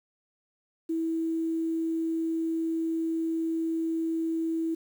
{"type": "tone with quantisation", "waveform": "sine", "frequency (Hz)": 326.3, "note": "E4", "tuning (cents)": -18, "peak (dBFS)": -26, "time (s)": [0.89, 4.75], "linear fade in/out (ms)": 10, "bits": 9, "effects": []}